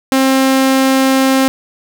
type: tone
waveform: sawtooth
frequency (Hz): 265.8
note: C4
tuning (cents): +27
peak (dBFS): -5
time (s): 0.12-1.48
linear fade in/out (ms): 0
effects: none